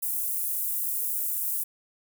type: high-pass noise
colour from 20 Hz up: pink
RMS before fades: -29 dBFS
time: 0.02-1.64 s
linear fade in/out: 10 ms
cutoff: 11000 Hz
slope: 24 dB/octave
effects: none